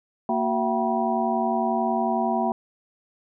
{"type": "tone cluster", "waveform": "sine", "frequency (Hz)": [231.5, 371, 674, 765, 967], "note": ["A#3", "F#4", "E5", "G5", "B5"], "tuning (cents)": [-12, 5, 38, -42, -37], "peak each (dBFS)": [-26, -30, -27, -26, -29], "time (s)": [0.29, 2.52], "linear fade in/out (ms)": 2, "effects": []}